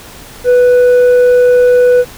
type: tone with tanh clipping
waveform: sine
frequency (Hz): 493.9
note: B4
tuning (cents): 0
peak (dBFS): -5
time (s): 0.44-2.05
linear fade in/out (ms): 50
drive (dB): 4
effects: pink hiss -33 dBFS RMS until 2.17 s